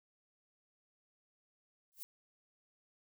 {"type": "noise with exponential growth", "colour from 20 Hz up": "violet", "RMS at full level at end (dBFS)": -41, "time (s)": [1.92, 2.03], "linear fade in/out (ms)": 0, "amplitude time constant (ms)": 23, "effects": []}